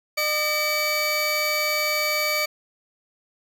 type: tone pair together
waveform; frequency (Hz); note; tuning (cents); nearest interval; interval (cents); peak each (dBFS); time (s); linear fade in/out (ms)
25% pulse; 607 / 2292; D#5 / D7; -43 / -43; octave + major seventh; 2300; -22 / -19; 0.17-2.46; 10
effects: none